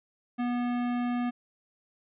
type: tone with hard clipping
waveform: sine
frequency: 243.4 Hz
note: B3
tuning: 25 cents flat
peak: -29 dBFS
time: 0.38-1.31 s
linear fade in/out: 20 ms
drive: 17 dB
effects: resampled to 8000 Hz